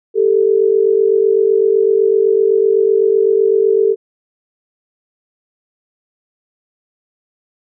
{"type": "tone pair together", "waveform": "sine", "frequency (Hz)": [395.4, 443.3], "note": ["G4", "A4"], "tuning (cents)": [15, 13], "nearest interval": "major second", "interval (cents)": 198, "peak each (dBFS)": -12, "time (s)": [0.14, 3.96], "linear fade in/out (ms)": 50, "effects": []}